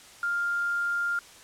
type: tone with quantisation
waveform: sine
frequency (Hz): 1400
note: F6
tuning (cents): +4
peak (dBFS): -25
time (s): 0.23-1.19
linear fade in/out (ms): 2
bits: 8
effects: white hiss -50 dBFS RMS until 1.43 s + low-pass 9000 Hz 12 dB/octave